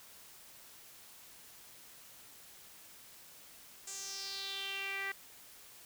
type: tone with band-pass filter sweep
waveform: sawtooth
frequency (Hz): 392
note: G4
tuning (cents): 0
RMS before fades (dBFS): -41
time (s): 3.87-5.12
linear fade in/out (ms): 5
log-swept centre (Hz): 7400 to 1900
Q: 4.3
effects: white hiss -56 dBFS RMS until 5.85 s